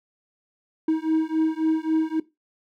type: beating tone pair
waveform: triangle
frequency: 316 / 319.7 Hz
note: D#4 / D#4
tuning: +27 / +47 cents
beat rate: 3.7 Hz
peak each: -21 dBFS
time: 0.88-2.2 s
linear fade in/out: 5 ms
effects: noise-tail reverb RT60 0.2 s tail -17 dB re dry